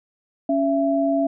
sine tone pair together, 278.8 / 668 Hz, C#4 / E5, +10 / +23 cents, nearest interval octave + minor third, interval 1513 cents, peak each -20 dBFS, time 0.49-1.27 s, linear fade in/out 5 ms, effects none

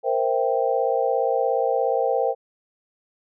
sine chord, C dominant seventh, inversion third, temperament equal with one note detuned, 466.2 / 523.3 / 662.3 / 784 Hz, Bb4 / C5 / E5 / G5, 0 / 0 / +8 / 0 cents, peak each -24 / -23 / -27 / -25 dBFS, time 0.03-2.35 s, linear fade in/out 50 ms, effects none

